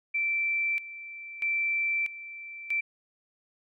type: tone with tremolo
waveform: sine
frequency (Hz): 2338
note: D7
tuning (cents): -8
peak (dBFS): -25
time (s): 0.14-2.81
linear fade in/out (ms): 10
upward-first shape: square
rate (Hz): 0.78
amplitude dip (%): 80
effects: none